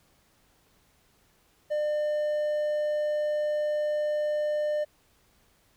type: tone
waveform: triangle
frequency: 600 Hz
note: D5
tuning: 37 cents sharp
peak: -23 dBFS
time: 1.7-4.85 s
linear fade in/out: 20 ms
effects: pink hiss -65 dBFS RMS until 5.76 s